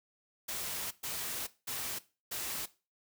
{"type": "noise bursts at uneven times", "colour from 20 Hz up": "white", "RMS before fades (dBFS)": -38, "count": 4, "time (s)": [[0.48, 0.91], [1.03, 1.47], [1.67, 1.99], [2.31, 2.66]], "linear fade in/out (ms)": 10, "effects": ["noise-tail reverb RT60 0.3 s tail -17 dB re dry"]}